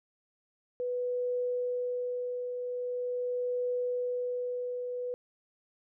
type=tone with tremolo; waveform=sine; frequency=493.9 Hz; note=B4; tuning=in tune; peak=-28 dBFS; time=0.8-5.14 s; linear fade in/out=0 ms; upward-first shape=triangle; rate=0.43 Hz; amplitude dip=45%; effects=none